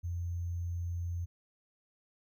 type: tone with sample-and-hold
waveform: sine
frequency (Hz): 86.4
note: F2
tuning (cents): -18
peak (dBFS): -33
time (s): 0.03-1.26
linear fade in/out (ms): 20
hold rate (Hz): 6300
effects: none